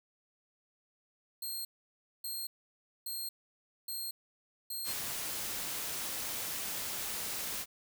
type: tone bursts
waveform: 10% pulse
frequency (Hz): 4216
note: C8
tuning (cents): +12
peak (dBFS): -30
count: 5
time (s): 1.42-4.93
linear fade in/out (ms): 5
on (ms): 230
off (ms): 590
type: noise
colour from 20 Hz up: white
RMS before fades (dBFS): -38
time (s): 4.84-7.66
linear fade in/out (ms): 50
effects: none